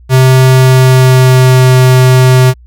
square tone with pitch glide, 130.1 to 128.46 Hz, C3 to C3, -9 to -31 cents, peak -3 dBFS, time 0.09-2.54 s, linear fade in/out 50 ms, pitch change -22 cents, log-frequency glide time 0.46-1.62 s, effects added 60 Hz sine -34 dBFS peak until 2.66 s

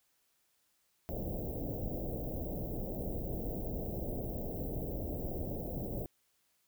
pink band-stop noise, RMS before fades -38 dBFS, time 1.09-6.06 s, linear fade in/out 0 ms, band 680 to 16000 Hz, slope 48 dB/octave, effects white hiss -75 dBFS RMS until 6.67 s

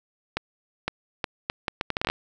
accelerating click train, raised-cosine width 0.3 ms, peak -9 dBFS, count 13, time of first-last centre 0.37-2.1 s, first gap 510 ms, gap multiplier 0.71, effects none

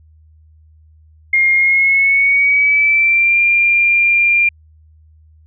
sine tone with pitch glide, 2130 to 2391 Hz, C7 to D7, +30 to +30 cents, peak -9 dBFS, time 1.33-4.49 s, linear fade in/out 5 ms, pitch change +200 cents, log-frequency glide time 1.53-3.4 s, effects added 78 Hz sine -44 dBFS peak until 5.46 s

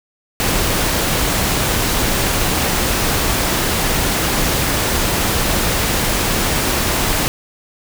pink noise, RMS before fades -17 dBFS, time 0.4-7.28 s, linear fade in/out 0 ms, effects none

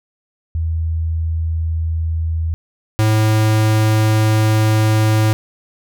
sine / square tone pair in turn, 81.2 / 108.73 Hz, E2 / A2, -26 / -20 cents, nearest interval perfect fourth, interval 506 cents, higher second, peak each -16 / -12 dBFS, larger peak second, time 0.55-2.54 / 2.99-5.33 s, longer second, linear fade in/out 0 ms, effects none

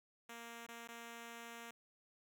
5% pulse tone with dropouts, 233.1 Hz, A#3, in tune, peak -38 dBFS, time 0.29-1.71 s, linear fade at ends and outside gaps 5 ms, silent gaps 0.666-0.686 / 0.876-0.886 s, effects none

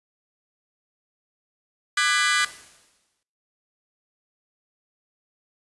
sawtooth chord, G# half-diminished seventh, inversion second, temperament just, 1196.1 / 1495.1 / 1661.2 / 1993.5 Hz, D6 / F#6 / G#6 / B6, +31 / +18 / 0 / +16 cents, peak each -21 dBFS, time 1.97-2.45 s, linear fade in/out 5 ms
white noise with exponential decay, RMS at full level -37 dBFS, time 2.4-3.23 s, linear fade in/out 1 ms, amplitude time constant 180 ms
effects noise-tail reverb RT60 0.7 s tail -20 dB re dry + resampled to 24000 Hz

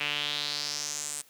sawtooth tone with band-pass filter sweep, 146.83 Hz, D3, in tune, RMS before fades -33 dBFS, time 0-1.22 s, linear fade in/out 10 ms, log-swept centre 2600 to 8600 Hz, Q 3.9, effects white hiss -59 dBFS RMS until 1.29 s + high-pass 60 Hz 12 dB/octave

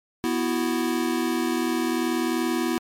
square chord, B suspended fourth, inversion none, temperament equal, 246.9 / 329.6 / 370 Hz, B3 / E4 / F#4, 0 / 0 / 0 cents, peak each -27 / -26 / -31 dBFS, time 0.24-2.78 s, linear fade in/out 0 ms, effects MP3 64 kbps

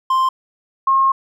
triangle / sine tone pair in turn, 1047 / 1075.2 Hz, C6 / C6, +1 / +47 cents, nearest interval unison, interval 46 cents, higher second, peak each -11 dBFS, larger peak neither, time 0.1-0.29 / 0.87-1.12 s, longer second, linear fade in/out 5 ms, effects none

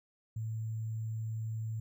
sine tone with sample-and-hold, 111 Hz, A2, 16 cents sharp, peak -34 dBFS, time 0.36-1.8 s, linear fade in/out 5 ms, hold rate 7350 Hz, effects none

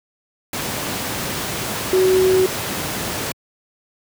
sine tone in noise, 374.1 Hz, F#4, 19 cents sharp, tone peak -12 dBFS, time 1.93-2.46 s, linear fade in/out 2 ms, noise pink, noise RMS -24 dBFS, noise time 0.53-3.32 s, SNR +9 dB, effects high-pass 100 Hz 12 dB/octave

